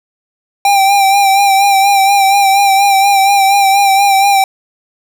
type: tone with vibrato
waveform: square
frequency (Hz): 790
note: G5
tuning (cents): +13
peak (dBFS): -7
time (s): 0.65-4.44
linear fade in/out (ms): 2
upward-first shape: sine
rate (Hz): 4.2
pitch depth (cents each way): 38
effects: none